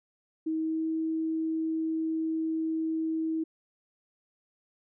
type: tone with pitch glide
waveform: sine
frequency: 318 to 320.8 Hz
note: D#4 to E4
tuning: +38 to -47 cents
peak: -27 dBFS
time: 0.46-3.44 s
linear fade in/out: 10 ms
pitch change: +15 cents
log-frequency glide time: 0.57-0.87 s
effects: none